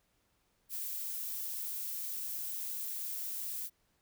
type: noise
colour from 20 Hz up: violet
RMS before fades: -39 dBFS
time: 0.69-3.7 s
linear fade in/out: 50 ms
effects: pink hiss -75 dBFS RMS until 4.01 s